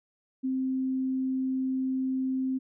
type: tone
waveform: sine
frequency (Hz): 261.6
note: C4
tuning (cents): 0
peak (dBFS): -26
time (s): 0.43-2.59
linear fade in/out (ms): 20
effects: none